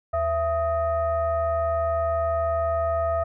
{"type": "tone with frequency modulation", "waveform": "sine", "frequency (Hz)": 667, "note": "E5", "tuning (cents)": 20, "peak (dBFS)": -21, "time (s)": [0.13, 3.24], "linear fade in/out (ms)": 10, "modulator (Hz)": 587, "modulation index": 0.77, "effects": []}